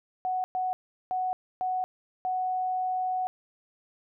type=tone bursts at uneven times; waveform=sine; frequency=741 Hz; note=F#5; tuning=2 cents sharp; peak=-26 dBFS; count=5; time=0.25-0.44 / 0.55-0.73 / 1.11-1.33 / 1.61-1.84 / 2.25-3.27 s; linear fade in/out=0 ms; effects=none